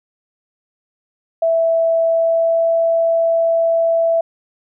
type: tone with pitch glide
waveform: sine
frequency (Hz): 659.3 to 663.1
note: E5 to E5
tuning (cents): 0 to +10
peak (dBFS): -12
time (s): 1.42-4.21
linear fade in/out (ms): 5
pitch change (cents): +10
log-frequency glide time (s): 2.04-2.68
effects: none